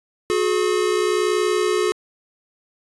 square tone pair together, 363.9 / 424.8 Hz, F#4 / G#4, -29 / +39 cents, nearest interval minor third, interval 268 cents, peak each -21 dBFS, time 0.3-1.92 s, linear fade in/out 0 ms, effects resampled to 24000 Hz

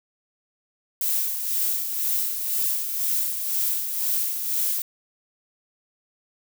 violet noise with tremolo, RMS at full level -23 dBFS, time 1.01-4.82 s, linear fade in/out 2 ms, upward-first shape sine, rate 2 Hz, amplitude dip 50%, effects none

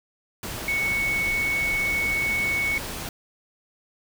sine tone in noise, 2217 Hz, C#7, in tune, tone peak -22 dBFS, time 0.68-2.78 s, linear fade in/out 2 ms, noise pink, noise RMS -33 dBFS, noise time 0.43-3.09 s, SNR +8 dB, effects none

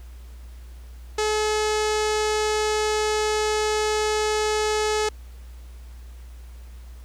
sawtooth tone with low-pass filter, 427.6 Hz, A4, 49 cents flat, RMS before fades -23 dBFS, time 1.18-5.09 s, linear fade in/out 5 ms, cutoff 7200 Hz, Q 1.7, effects added 60 Hz sine -38 dBFS peak until 7.04 s + pink hiss -55 dBFS RMS until 7.04 s

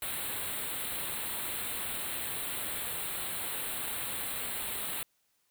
white band-stop noise, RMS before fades -36 dBFS, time 0.02-5.03 s, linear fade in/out 2 ms, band 4200 to 7900 Hz, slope 96 dB/octave, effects white hiss -74 dBFS RMS until 5.5 s

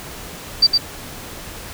sine tone with echo, 4654 Hz, D8, 17 cents flat, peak -7 dBFS, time 0.62-0.67 s, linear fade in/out 10 ms, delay 110 ms, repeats 1, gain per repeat -4 dB, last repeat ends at 0.78 s, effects pink hiss -34 dBFS RMS until 1.73 s

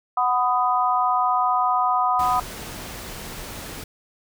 sine chord, B major, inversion second, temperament equal with one note detuned, 740 / 999.8 / 1244.5 Hz, F#5 / B5 / D#6, 0 / +21 / 0 cents, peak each -22 dBFS, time 0.17-2.4 s, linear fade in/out 5 ms
pink noise, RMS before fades -35 dBFS, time 2.19-3.84 s, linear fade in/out 5 ms
effects none

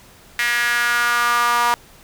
sawtooth tone with high-pass filter sweep, 239 Hz, A#3, 43 cents sharp, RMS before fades -18 dBFS, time 0.39-1.74 s, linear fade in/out 0 ms, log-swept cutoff 1900 to 1000 Hz, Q 4.3, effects pink hiss -47 dBFS RMS until 2.03 s

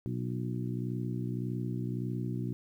harmonic tone with a mistuned harmonic, 61.74 Hz, B1, in tune, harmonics 2 / 3 / 4 / 5 / 6, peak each -34 / -38 / -40 / -42 / -44 dBFS, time 0.06-2.53 s, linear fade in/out 0 ms, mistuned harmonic 6, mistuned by -39 cents, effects 11-bit

